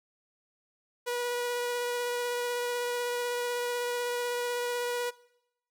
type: tone with vibrato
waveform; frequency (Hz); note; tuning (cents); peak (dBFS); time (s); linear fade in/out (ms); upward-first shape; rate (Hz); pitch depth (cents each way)
sawtooth; 485.5; B4; -30; -26; 1.06-5.11; 20; sine; 16; 10
effects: noise-tail reverb RT60 0.8 s tail -21 dB re dry